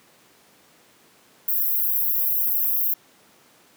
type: high-pass noise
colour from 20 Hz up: pink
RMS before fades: -22 dBFS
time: 1.48-2.94 s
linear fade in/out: 5 ms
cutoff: 12000 Hz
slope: 96 dB/octave
effects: pink hiss -55 dBFS RMS until 3.76 s + high-pass 200 Hz 12 dB/octave